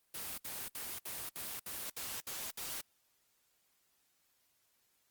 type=noise bursts; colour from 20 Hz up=white; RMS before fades=-42 dBFS; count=9; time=0.14-2.812 s; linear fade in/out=5 ms; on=240 ms; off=64 ms; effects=white hiss -75 dBFS RMS until 5.1 s + Opus 24 kbps